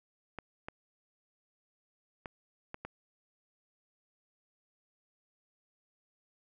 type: clicks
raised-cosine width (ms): 0.5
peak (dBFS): -25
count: 5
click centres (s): 0.387 / 0.685 / 2.258 / 2.744 / 2.85
effects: none